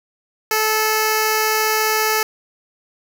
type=tone with notch filter; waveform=5% pulse; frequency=434.6 Hz; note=A4; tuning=21 cents flat; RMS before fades=-18 dBFS; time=0.51-2.23 s; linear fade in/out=2 ms; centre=3500 Hz; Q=1.1; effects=none